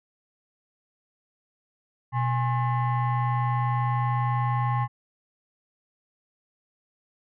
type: tone with frequency modulation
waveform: sine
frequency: 123.47 Hz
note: B2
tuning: in tune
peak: -21 dBFS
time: 2.12-4.88 s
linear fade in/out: 50 ms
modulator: 948 Hz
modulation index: 0.89
effects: tanh soft clip ceiling -17 dBFS